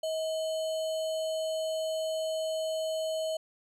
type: tone with sample-and-hold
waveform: sine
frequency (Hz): 637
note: D#5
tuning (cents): +41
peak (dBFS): -29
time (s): 0.03-3.37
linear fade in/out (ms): 5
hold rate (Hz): 3675
effects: low-pass 10000 Hz 12 dB/octave